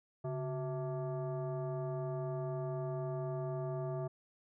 sine tone with frequency modulation, 140 Hz, C#3, 18 cents sharp, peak -35 dBFS, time 0.24-4.08 s, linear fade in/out 10 ms, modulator 514 Hz, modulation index 1.1, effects none

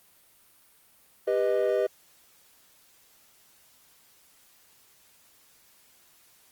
triangle chord, G augmented, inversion none, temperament equal with one note detuned, 395.9 / 493.9 / 622.3 Hz, G4 / B4 / D#5, +17 / 0 / 0 cents, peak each -25 dBFS, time 1.27-1.87 s, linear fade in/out 10 ms, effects white hiss -60 dBFS RMS until 6.51 s + Opus 32 kbps

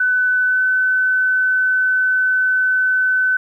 sine tone with pitch glide, 1502 to 1513.3 Hz, F#6 to F#6, +26 to +39 cents, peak -13 dBFS, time 0-3.37 s, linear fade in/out 5 ms, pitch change +13 cents, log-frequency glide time 0.45-0.61 s, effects 9-bit

